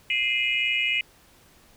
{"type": "tone cluster", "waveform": "sine", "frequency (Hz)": [2092, 2433, 2556, 2911], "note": ["C7", "D#7", "D#7", "F#7"], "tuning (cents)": [-1, -39, 46, -29], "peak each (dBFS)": -27, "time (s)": [0.1, 1.01], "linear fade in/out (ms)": 2, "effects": ["tanh soft clip ceiling -11 dBFS", "pink hiss -56 dBFS RMS until 1.76 s"]}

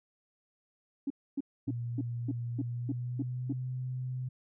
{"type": "tone bursts", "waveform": "sine", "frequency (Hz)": 277.6, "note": "C#4", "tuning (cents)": 3, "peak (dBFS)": -29, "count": 9, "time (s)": [1.07, 3.527], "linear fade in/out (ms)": 5, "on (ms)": 33, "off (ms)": 270}
{"type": "tone with pitch glide", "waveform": "sine", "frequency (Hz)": [118.9, 127.43], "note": ["A#2", "C3"], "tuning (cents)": [35, -45], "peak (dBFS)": -33, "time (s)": [1.67, 4.29], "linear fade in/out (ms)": 10, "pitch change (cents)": 120, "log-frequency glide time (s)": [2.59, 3.63]}
{"effects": ["tanh soft clip ceiling -22 dBFS"]}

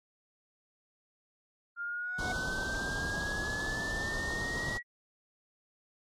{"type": "linear sweep", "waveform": "sine", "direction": "up", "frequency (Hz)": [1396.9, 1929], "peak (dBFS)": -34, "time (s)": [1.76, 4.83], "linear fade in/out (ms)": 50}
{"type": "tone with exponential growth", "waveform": "square", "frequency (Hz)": 732, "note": "F#5", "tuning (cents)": -19, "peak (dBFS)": -34, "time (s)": [2, 2.32], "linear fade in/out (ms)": 2, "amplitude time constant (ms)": 68}
{"type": "band-stop noise", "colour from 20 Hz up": "pink", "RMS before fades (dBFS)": -37, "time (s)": [2.18, 4.78], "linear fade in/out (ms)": 10, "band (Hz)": [1300, 3400], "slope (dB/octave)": 48}
{"type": "click", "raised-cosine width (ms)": 0.2, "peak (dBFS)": -32, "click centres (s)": 2.748}
{"effects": ["low-pass 6000 Hz 12 dB/octave", "AAC 64 kbps"]}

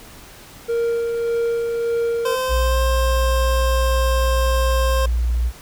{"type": "tone with tremolo", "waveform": "triangle", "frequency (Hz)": 466.2, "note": "A#4", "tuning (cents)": 0, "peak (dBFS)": -15, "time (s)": [0.68, 2.36], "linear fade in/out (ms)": 20, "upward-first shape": "sine", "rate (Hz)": 1.7, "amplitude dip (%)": 30}
{"type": "tone with pitch glide", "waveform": "25% pulse", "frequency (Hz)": [516, 529.3], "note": ["C5", "C5"], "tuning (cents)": [-24, 20], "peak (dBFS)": -16, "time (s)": [2.25, 5.06], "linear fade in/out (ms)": 5, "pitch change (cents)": 44, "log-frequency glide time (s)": [2.45, 2.81]}
{"type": "tone", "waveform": "sine", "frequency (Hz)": 59.3, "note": "A#1", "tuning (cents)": 30, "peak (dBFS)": -16, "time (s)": [2.48, 5.52], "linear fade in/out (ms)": 50}
{"effects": ["pink hiss -42 dBFS RMS until 5.61 s"]}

